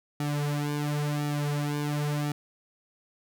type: tone with flanger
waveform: sawtooth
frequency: 146.83 Hz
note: D3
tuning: in tune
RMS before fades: -29 dBFS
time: 0.2-2.32 s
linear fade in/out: 2 ms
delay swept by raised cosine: 1.9 to 5.3 ms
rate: 0.95 Hz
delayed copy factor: -1
effects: none